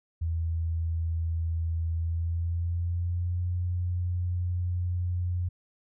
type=tone with pitch glide; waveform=sine; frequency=82.41 to 88.84 Hz; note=E2 to F2; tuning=0 to +30 cents; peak=-26 dBFS; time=0.21-5.49 s; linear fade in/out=10 ms; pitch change=+130 cents; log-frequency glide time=1.94-3.45 s; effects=none